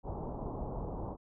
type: low-pass noise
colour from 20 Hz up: pink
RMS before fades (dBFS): -39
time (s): 0.03-1.17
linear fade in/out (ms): 50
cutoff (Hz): 1000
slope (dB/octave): 48
effects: none